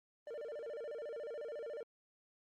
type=tone with vibrato; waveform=triangle; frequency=523.3 Hz; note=C5; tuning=in tune; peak=-40 dBFS; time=0.27-1.83 s; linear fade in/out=2 ms; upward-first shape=square; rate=14 Hz; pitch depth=220 cents each way; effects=Opus 24 kbps